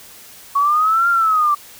sine linear two-way sweep, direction up then down, 1108.7 to 1400 to 1160 Hz, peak -12 dBFS, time 0.55-1.55 s, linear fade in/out 10 ms, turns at 1.09 s, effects white hiss -41 dBFS RMS until 1.79 s

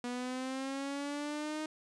sawtooth linear sweep, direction up, 242.7 to 311.1 Hz, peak -32 dBFS, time 0.04-1.66 s, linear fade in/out 2 ms, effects resampled to 22050 Hz

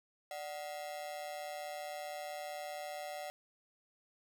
45% pulse ring-modulated tone, 668 Hz, E5, 23 cents sharp, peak -38 dBFS, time 0.31-3.3 s, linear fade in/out 0 ms, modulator 77.7 Hz, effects none

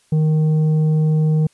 triangle tone with tanh clipping, 155.56 Hz, D#3, in tune, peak -14 dBFS, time 0.12-1.47 s, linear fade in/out 5 ms, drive 10 dB, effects white hiss -58 dBFS RMS until 1.53 s + resampled to 24000 Hz

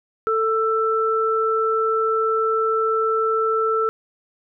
sine tone pair together, 443.8 / 1330 Hz, A4 / E6, +15 / +15 cents, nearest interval octave + perfect fifth, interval 1900 cents, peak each -20 / -20 dBFS, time 0.27-3.89 s, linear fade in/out 0 ms, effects none

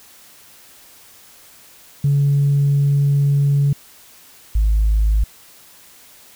sine tone pair in turn, 141.6 / 53.04 Hz, C#3 / G#1, +37 / +37 cents, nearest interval octave + perfect fourth, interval 1700 cents, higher first, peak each -11 dBFS, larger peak neither, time 2.04-3.73 / 4.55-5.24 s, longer first, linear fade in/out 5 ms, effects tanh soft clip ceiling -9 dBFS + white hiss -46 dBFS RMS until 6.35 s

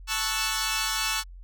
10% pulse chord, F# minor seventh, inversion first, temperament equal, 880 / 1108.7 / 1318.5 / 1480 Hz, A5 / C#6 / E6 / F#6, 0 / 0 / 0 / 0 cents, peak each -23 dBFS, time 0.07-1.24 s, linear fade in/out 50 ms, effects added 44 Hz sine -41 dBFS peak until 1.43 s

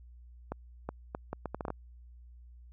accelerating click train, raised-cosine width 1 ms, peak -21 dBFS, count 10, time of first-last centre 0.52-1.704 s, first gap 370 ms, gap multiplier 0.7, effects added 60 Hz sine -50 dBFS peak until 2.72 s

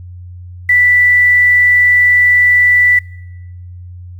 sine tone with quantisation, 1972 Hz, B6, 3 cents flat, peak -6 dBFS, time 0.69-2.99 s, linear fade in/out 5 ms, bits 6, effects noise-tail reverb RT60 1.0 s tail -23 dB re dry + added 89 Hz sine -28 dBFS peak until 4.19 s

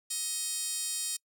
10% pulse tone with high-pass filter, 630 Hz, D#5, 21 cents sharp, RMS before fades -34 dBFS, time 0.1-1.17 s, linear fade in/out 10 ms, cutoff 6400 Hz, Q 9.5, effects noise-tail reverb RT60 0.1 s tail -26 dB re dry

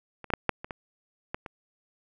clicks, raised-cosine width 0.5 ms, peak -26 / -16 / -6 / -7 / -22 / -20 / -16 / -23 dBFS, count 8, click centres 0.243 / 0.303 / 0.337 / 0.493 / 0.645 / 0.708 / 1.345 / 1.462 s, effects none

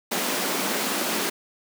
pink high-pass noise, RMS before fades -26 dBFS, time 0.11-1.3 s, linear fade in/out 10 ms, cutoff 190 Hz, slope 48 dB/octave, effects none

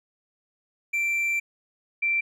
triangle / sine tone pair in turn, 2349 / 2349 Hz, D7 / D7, 0 / 0 cents, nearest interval unison, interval 0 cents, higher neither, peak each -21 dBFS, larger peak neither, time 0.93-1.4 / 2.02-2.21 s, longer first, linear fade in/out 10 ms, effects none

